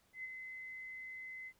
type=tone with ADSR envelope; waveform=sine; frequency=2045 Hz; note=C7; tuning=40 cents flat; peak=-40 dBFS; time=0.13-1.53 s; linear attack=110 ms; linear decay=27 ms; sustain=-5 dB; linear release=58 ms; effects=pink hiss -73 dBFS RMS until 1.59 s